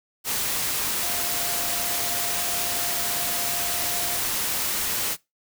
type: tone in noise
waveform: sine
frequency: 698.5 Hz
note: F5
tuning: in tune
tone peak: -36 dBFS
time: 1.02-4.21 s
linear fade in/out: 50 ms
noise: white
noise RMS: -26 dBFS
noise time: 0.24-5.17 s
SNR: -13 dB
effects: noise-tail reverb RT60 0.2 s tail -21 dB re dry